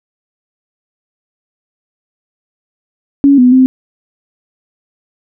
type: tone with pitch steps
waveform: sine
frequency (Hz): 279.8 / 249.4 / 259.2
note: C#4 / B3 / C4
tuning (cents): +16 / +17 / -16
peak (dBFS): -3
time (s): 3.24-3.66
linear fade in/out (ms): 0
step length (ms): 140
effects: none